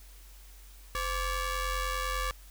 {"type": "ring-modulated tone", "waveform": "sawtooth", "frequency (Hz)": 559, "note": "C#5", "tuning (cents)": 14, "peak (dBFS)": -23, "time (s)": [0.95, 2.31], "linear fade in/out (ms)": 0, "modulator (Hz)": 604, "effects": ["added 47 Hz sine -49 dBFS peak until 2.5 s", "white hiss -57 dBFS RMS until 2.5 s"]}